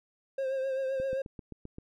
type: tone with vibrato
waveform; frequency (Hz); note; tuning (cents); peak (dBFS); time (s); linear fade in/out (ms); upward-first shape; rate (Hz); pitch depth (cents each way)
triangle; 532; C5; +29; -27; 0.38-1.22; 5; triangle; 7.7; 43
type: click train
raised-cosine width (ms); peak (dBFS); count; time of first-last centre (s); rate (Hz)
3; -29; 7; 1-1.784; 7.65
effects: none